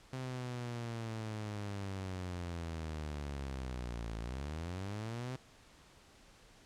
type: linear two-way sweep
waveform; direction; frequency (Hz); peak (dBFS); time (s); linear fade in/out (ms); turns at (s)
sawtooth; down then up; 130.81 to 54.4 to 130.81; -35; 0.13-5.36; 0; 4.18
effects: pink hiss -61 dBFS RMS until 6.65 s + low-pass 8000 Hz 12 dB/octave